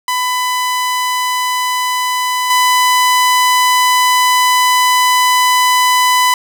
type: tone with level steps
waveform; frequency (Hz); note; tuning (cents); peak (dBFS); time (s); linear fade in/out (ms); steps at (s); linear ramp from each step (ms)
sawtooth; 1000; B5; +21; -10 / -5; 0.08-6.34; 2; 2.5; 5
effects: none